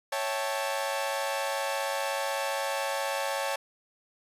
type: chord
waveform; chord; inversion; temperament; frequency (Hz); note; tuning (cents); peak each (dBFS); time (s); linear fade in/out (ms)
sawtooth; A dominant seventh; first; equal; 554.4 / 659.3 / 784 / 880; C#5 / E5 / G5 / A5; 0 / 0 / 0 / 0; -28 / -34 / -33 / -30; 0.12-3.56; 5
effects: resampled to 32000 Hz